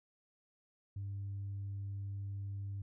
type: tone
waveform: sine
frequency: 99.3 Hz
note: G2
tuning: 23 cents sharp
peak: -37 dBFS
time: 0.96-2.82 s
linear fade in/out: 5 ms
effects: tanh soft clip ceiling -36 dBFS